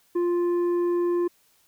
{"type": "tone with tanh clipping", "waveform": "sine", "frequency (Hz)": 349.2, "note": "F4", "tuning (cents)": 0, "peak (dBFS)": -22, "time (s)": [0.15, 1.28], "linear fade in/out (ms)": 10, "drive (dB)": 6, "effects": ["white hiss -63 dBFS RMS until 1.67 s"]}